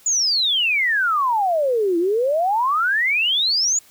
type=exponential two-way sweep; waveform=sine; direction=down then up; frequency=7040 to 329.6 to 7040 Hz; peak=-16 dBFS; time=0.06-3.79 s; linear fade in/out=5 ms; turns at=1.98 s; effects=white hiss -51 dBFS RMS until 3.9 s